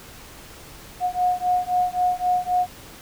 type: beating tone pair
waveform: sine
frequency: 722 / 725.8 Hz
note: F#5 / F#5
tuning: -43 / -34 cents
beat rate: 3.8 Hz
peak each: -22 dBFS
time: 1-2.67 s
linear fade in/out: 50 ms
effects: pink hiss -43 dBFS RMS until 3.01 s